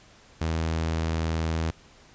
sawtooth tone, 81 Hz, E2, 30 cents flat, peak -21 dBFS, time 0.41-1.71 s, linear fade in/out 5 ms, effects pink hiss -54 dBFS RMS until 2.14 s + resampled to 16000 Hz

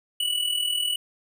square tone with amplitude modulation, 2948 Hz, F#7, 7 cents flat, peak -21 dBFS, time 0.2-0.96 s, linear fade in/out 5 ms, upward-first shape sine, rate 40 Hz, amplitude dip 65%, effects none

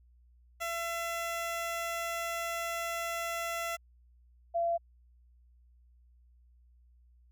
15% pulse / sine tone pair in turn, 675 / 680.5 Hz, E5 / F5, +41 / -45 cents, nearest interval unison, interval 14 cents, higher second, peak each -27 dBFS, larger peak neither, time 0.6-3.77 / 4.54-4.78 s, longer first, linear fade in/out 20 ms, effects added 60 Hz sine -59 dBFS peak until 7.31 s

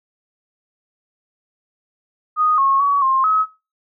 sine tone with pitch steps, 1241 / 1089 / 1130 / 1061 / 1279 Hz, D#6 / C#6 / C#6 / C6 / D#6, -5 / -31 / +33 / +24 / +47 cents, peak -13 dBFS, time 2.36-3.46 s, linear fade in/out 50 ms, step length 220 ms, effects noise-tail reverb RT60 0.3 s tail -20 dB re dry

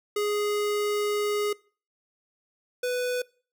square tone pair in turn, 415.3 / 496 Hz, G#4 / B4, 0 / +7 cents, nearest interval minor third, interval 307 cents, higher second, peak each -25 / -26 dBFS, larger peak first, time 0.16-1.53 / 2.83-3.22 s, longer first, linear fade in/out 5 ms, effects noise-tail reverb RT60 0.4 s tail -23 dB re dry

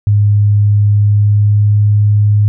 sine tone with pitch glide, 103.3 to 104.14 Hz, G#2 to G#2, -9 to +5 cents, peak -6 dBFS, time 0.07-2.48 s, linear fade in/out 0 ms, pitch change +14 cents, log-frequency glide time 0.93-1.76 s, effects none

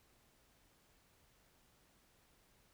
silence, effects pink hiss -71 dBFS RMS until 2.73 s

